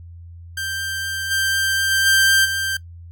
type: tone with level steps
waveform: sawtooth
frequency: 1574 Hz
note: G6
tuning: 7 cents sharp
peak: -20 / -14 / -12 / -9 / -17 dBFS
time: 0.57-2.77 s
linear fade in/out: 5 ms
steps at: 1.3 / 1.9 / 2.05 / 2.44 s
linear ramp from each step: 20 ms
effects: noise-tail reverb RT60 0.1 s tail -18 dB re dry + added 85 Hz sine -36 dBFS peak until 3.11 s